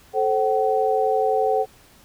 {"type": "tone cluster", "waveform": "sine", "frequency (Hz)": [438.3, 530, 759], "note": ["A4", "C5", "F#5"], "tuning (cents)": [-7, 22, 44], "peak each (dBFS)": [-21, -24, -21], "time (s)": [0.13, 1.66], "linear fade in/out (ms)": 50, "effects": ["pink hiss -52 dBFS RMS until 2.04 s"]}